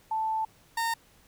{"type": "tone pair in turn", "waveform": ["sine", "30% pulse"], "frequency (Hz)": [880, 917.2], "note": ["A5", "A#5"], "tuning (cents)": [0, -28], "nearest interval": "minor second", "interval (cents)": 72, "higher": "second", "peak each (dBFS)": [-26, -24], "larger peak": "second", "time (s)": [[0.11, 0.45], [0.77, 0.94]], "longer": "first", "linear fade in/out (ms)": 5, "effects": ["pink hiss -60 dBFS RMS until 1.27 s"]}